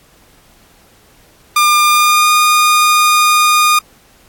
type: tone with pitch glide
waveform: sawtooth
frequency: 1202 to 1222.3 Hz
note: D6 to D#6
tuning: +40 to -31 cents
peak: -4 dBFS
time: 1.56-3.79 s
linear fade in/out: 5 ms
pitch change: +29 cents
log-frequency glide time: 1.85-2.31 s
effects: pink hiss -48 dBFS RMS until 4.28 s + AAC 64 kbps